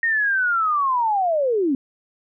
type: linear sweep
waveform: sine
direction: down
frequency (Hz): 1864.7 to 252.9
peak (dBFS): -17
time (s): 0.03-1.75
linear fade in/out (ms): 2
effects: none